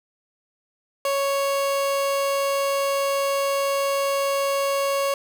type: tone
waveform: 30% pulse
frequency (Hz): 554.4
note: C#5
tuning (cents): 0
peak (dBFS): -18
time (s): 1.05-5.14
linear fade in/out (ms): 2
effects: none